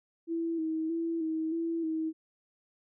sine tone with vibrato, 325.2 Hz, E4, 23 cents flat, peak -29 dBFS, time 0.27-2.13 s, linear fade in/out 50 ms, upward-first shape square, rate 1.6 Hz, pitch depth 35 cents each way, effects none

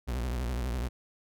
40% pulse tone with vibrato, 61.2 Hz, B1, 15 cents flat, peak -29 dBFS, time 0.07-0.89 s, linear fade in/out 20 ms, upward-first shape sine, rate 12 Hz, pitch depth 150 cents each way, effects none

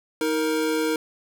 square tone pair together, 316 / 465.7 Hz, D#4 / A#4, +27 / -2 cents, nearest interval perfect fifth, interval 671 cents, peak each -25 dBFS, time 0.21-0.96 s, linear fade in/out 2 ms, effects none

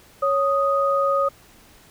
sine tone pair together, 554.4 / 1244.5 Hz, C#5 / D#6, 0 / 0 cents, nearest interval octave + major second, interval 1400 cents, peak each -20 dBFS, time 0.22-1.29 s, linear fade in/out 10 ms, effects pink hiss -51 dBFS RMS until 1.9 s

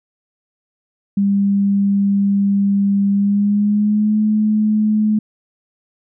sine tone with pitch glide, 199.4 to 213.7 Hz, G3 to G#3, +30 to +50 cents, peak -12 dBFS, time 1.17-5.19 s, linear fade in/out 5 ms, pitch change +120 cents, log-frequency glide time 3.11-4.18 s, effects none

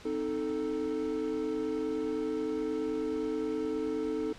triangle chord, A diminished, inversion first, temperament equal, 261.6 / 311.1 / 440 Hz, C4 / Eb4 / A4, 0 / 0 / 0 cents, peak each -36 / -32 / -31 dBFS, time 0.05-4.33 s, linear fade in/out 5 ms, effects pink hiss -51 dBFS RMS until 4.38 s + low-pass 6000 Hz 12 dB/octave

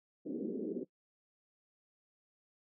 pink band-pass noise, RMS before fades -39 dBFS, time 0.25-0.85 s, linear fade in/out 20 ms, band 210 to 450 Hz, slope 48 dB/octave, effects noise-tail reverb RT60 0.1 s tail -20 dB re dry

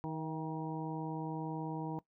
harmonic tone with a mistuned harmonic, 158.3 Hz, D#3, 30 cents sharp, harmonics 1 / 2 / 3 / 4 / 5 / 6, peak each -40 / -41 / -47 / -51 / -46 / -44 dBFS, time 0.04-1.99 s, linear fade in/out 0 ms, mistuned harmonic 4, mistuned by +63 cents, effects noise-tail reverb RT60 0.1 s tail -19 dB re dry

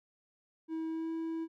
triangle tone with pitch glide, 322.1 to 326.2 Hz, E4 to E4, -40 to -18 cents, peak -32 dBFS, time 0.68-1.48 s, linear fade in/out 50 ms, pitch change +22 cents, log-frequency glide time 0.88-1.11 s, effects none

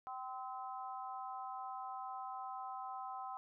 harmonic tone, 257.7 Hz, C4, 26 cents flat, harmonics 3 / 4 / 5, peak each -45 / -47 / -49 dBFS, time 0.07-3.37 s, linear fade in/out 0 ms, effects none

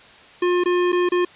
square tone with dropouts, 356 Hz, F4, 33 cents sharp, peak -17 dBFS, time 0.42-1.25 s, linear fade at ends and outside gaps 5 ms, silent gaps 0.638-0.657 / 0.921-0.927 / 1.09-1.119 s, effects white hiss -46 dBFS RMS until 1.35 s + resampled to 8000 Hz

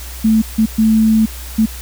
sine tone bursts at uneven times, 220 Hz, A3, in tune, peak -8 dBFS, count 4, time 0.24-0.42 / 0.58-0.66 / 0.78-1.26 / 1.58-1.66 s, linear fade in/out 10 ms, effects added 61 Hz sine -28 dBFS peak until 1.81 s + white hiss -33 dBFS RMS until 1.81 s

